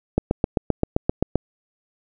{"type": "click train", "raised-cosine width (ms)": 2, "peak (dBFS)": -4, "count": 10, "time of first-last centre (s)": [0.18, 1.356], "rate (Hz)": 7.65, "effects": []}